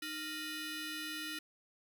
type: ring-modulated tone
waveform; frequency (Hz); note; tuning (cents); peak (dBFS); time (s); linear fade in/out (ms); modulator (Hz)
15% pulse; 1084; C#6; -39; -30; 0.02-1.39; 5; 775
effects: none